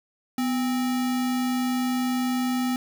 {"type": "tone with sample-and-hold", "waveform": "sine", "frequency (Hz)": 249.9, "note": "B3", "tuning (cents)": 21, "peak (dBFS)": -22, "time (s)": [0.38, 2.76], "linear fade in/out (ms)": 2, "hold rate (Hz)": 1050, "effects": []}